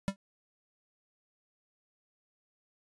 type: tone with exponential decay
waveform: square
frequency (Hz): 196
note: G3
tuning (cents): 0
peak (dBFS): -24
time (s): 0.08-0.16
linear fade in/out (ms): 0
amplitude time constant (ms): 16
effects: resampled to 24000 Hz